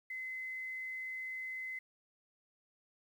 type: tone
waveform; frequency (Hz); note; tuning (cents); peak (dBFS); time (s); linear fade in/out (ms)
sine; 2046; C7; -39; -39; 0.1-1.79; 5
effects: 11-bit